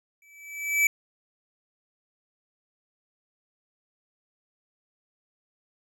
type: tone with exponential growth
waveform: square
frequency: 2306 Hz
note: D7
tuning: 32 cents flat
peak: -17 dBFS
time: 0.22-0.87 s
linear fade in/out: 2 ms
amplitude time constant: 140 ms
effects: none